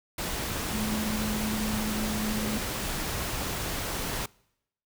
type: tone in noise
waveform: sine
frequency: 214.5 Hz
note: A3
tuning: 44 cents flat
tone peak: -29 dBFS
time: 0.73-2.58 s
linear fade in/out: 5 ms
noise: pink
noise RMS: -32 dBFS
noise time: 0.18-4.26 s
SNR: 0 dB
effects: noise-tail reverb RT60 0.8 s tail -25 dB re dry